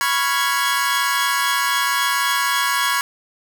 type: chord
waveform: sawtooth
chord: C# dominant seventh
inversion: third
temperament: equal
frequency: 987.8 / 1108.7 / 1396.9 / 1661.2 Hz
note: B5 / C#6 / E#6 / G#6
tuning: 0 / 0 / 0 / 0 cents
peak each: -20 / -18 / -23 / -18 dBFS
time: 0.01-3.01 s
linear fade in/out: 0 ms
effects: none